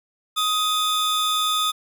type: tone pair together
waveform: 45% pulse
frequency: 1252 / 3537 Hz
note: D#6 / A7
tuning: +10 / +8 cents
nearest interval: octave + tritone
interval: 1798 cents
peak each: -22 / -23 dBFS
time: 0.36-1.72 s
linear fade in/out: 20 ms
effects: none